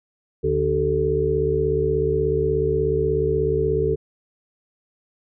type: harmonic tone with a mistuned harmonic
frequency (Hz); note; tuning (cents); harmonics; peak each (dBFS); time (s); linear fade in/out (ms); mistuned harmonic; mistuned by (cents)
73.5; D2; +2; 1 / 2 / 4 / 5 / 6; -27 / -26 / -33 / -23 / -21; 0.43-3.96; 20; 5; +78
effects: none